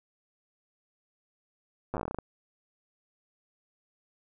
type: slowing click train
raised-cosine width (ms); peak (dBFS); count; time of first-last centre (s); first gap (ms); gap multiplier
1; -19; 13; 1.94-2.187; 8; 1.16
effects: none